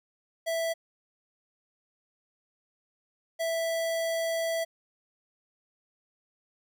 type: tone pair in turn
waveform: square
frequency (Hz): 659.3 / 659.3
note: E5 / E5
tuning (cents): 0 / 0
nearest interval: unison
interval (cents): 0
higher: neither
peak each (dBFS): -28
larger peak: neither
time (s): 0.46-0.74 / 3.39-4.65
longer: second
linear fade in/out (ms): 20
effects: none